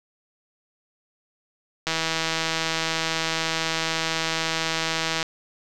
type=click train; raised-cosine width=0.2 ms; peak=-7 dBFS; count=545; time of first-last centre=1.87-5.228 s; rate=162 Hz; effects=none